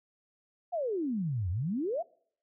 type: exponential two-way sweep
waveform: sine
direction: down then up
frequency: 741 to 83 to 741 Hz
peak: -29 dBFS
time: 0.72-2.03 s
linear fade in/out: 20 ms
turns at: 1.5 s
effects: noise-tail reverb RT60 0.6 s tail -25 dB re dry